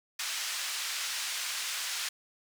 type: band-pass noise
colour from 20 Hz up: white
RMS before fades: -35 dBFS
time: 0.19-2.09 s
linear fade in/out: 5 ms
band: 1400 to 6400 Hz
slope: 12 dB/octave
effects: none